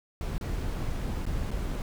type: noise with dropouts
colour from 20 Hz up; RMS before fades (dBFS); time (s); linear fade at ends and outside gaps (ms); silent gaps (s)
brown; -31; 0.21-1.82; 1; 0.381-0.411 / 1.255-1.264 / 1.507-1.513
effects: none